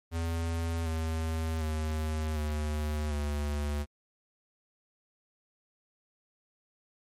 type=tone with pitch steps; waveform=square; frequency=83 / 80.45 / 77.98 / 75.59 / 73.26 Hz; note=E2 / E2 / D#2 / D#2 / D2; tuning=+12 / -42 / +4 / -49 / -4 cents; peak=-30 dBFS; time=0.11-3.86 s; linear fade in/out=50 ms; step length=750 ms; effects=MP3 64 kbps